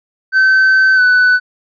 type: tone with pitch glide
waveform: triangle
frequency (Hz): 1538 to 1494.2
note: G6 to F#6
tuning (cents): -33 to +17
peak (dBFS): -5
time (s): 0.32-1.4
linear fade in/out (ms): 50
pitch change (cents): -50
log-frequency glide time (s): 0.95-1.01
effects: resampled to 11025 Hz